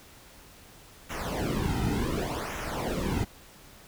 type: noise with flanger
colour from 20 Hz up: brown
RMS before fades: -30 dBFS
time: 1.09-3.25 s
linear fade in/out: 20 ms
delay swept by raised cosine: 0.22 to 1.82 ms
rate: 0.68 Hz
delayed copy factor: -0.85
effects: pink hiss -52 dBFS RMS until 3.87 s